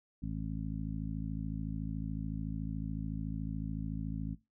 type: harmonic tone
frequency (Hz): 53.8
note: A1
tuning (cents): -38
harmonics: 1 / 2 / 3 / 4 / 5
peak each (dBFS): -40 / -43 / -40 / -42 / -43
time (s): 0.22-4.35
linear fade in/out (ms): 10
effects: noise-tail reverb RT60 0.2 s tail -17 dB re dry